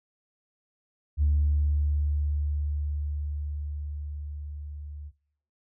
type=tone with level ramp; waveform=sine; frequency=73.6 Hz; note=D2; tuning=4 cents sharp; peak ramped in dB=-18 to -37 dBFS; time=1.17-5.12 s; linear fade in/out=50 ms; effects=noise-tail reverb RT60 0.6 s tail -22 dB re dry + tanh soft clip ceiling -16 dBFS